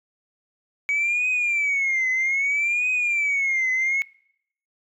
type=tone with vibrato; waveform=sine; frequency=2261 Hz; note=C#7; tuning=34 cents sharp; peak=-18 dBFS; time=0.89-4.02 s; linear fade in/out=0 ms; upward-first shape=triangle; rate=0.62 Hz; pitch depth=190 cents each way; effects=noise-tail reverb RT60 0.7 s tail -25 dB re dry + tanh soft clip ceiling -17 dBFS